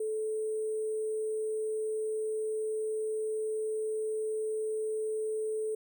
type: tone with sample-and-hold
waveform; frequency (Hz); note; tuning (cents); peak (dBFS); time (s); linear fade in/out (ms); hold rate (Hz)
sine; 434.7; A4; -21; -30; 0-5.75; 5; 8820
effects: none